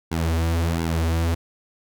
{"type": "tone with flanger", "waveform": "sawtooth", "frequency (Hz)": 82.7, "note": "E2", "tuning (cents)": 6, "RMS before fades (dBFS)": -22, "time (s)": [0.11, 1.35], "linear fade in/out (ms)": 10, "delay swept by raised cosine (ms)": [1.6, 7.5], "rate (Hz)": 1.4, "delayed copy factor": -0.95, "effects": []}